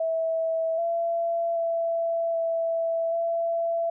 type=tone with pitch steps; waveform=sine; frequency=652 / 675 / 668 / 662 / 671 Hz; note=E5 / E5 / E5 / E5 / E5; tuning=-19 / +41 / +23 / +7 / +31 cents; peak=-23 dBFS; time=0-3.9 s; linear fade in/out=5 ms; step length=780 ms; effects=none